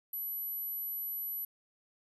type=tone; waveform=sine; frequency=11810 Hz; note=F#9; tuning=4 cents flat; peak=-35 dBFS; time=0.13-1.45 s; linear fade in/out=5 ms; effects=none